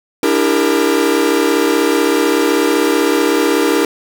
45% pulse chord, E half-diminished seventh, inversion third, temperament equal with one note detuned, 293.7 / 329.6 / 401.2 / 466.2 Hz, D4 / E4 / G4 / Bb4, 0 / 0 / +40 / 0 cents, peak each -17 dBFS, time 0.23-3.85 s, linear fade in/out 2 ms, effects none

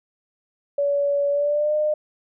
sine tone with pitch glide, 569 to 606.3 Hz, C#5 to D#5, +45 to -45 cents, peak -18 dBFS, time 0.78-1.94 s, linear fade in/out 5 ms, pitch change +110 cents, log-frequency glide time 1.3-1.74 s, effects none

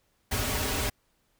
pink noise with comb filter, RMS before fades -29 dBFS, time 0.31-0.9 s, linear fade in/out 10 ms, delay 5.8 ms, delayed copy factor -0.7, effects pink hiss -71 dBFS RMS until 1.39 s

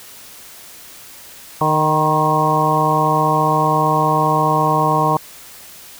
harmonic tone with a mistuned harmonic, 154.2 Hz, D#3, 15 cents flat, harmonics 1 / 2 / 3 / 4 / 5 / 6 / 7, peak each -20 / -24 / -23 / -23 / -20 / -19 / -18 dBFS, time 1.61-5.17 s, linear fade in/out 2 ms, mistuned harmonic 6, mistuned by +46 cents, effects white hiss -39 dBFS RMS until 5.99 s

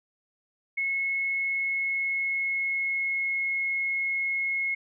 sine tone with pitch glide, 2183 to 2169 Hz, C#7 to C#7, -27 to -38 cents, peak -25 dBFS, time 0.77-4.75 s, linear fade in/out 10 ms, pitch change -11 cents, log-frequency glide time 1.3-3.46 s, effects none

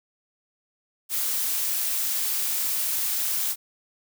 blue noise, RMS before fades -26 dBFS, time 1.09-3.56 s, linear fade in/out 50 ms, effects none

